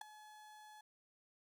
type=tone with ADSR envelope; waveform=35% pulse; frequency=852 Hz; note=G#5; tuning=44 cents sharp; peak=-38 dBFS; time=0.01-0.81 s; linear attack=5 ms; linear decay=5 ms; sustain=-16 dB; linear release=4 ms; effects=none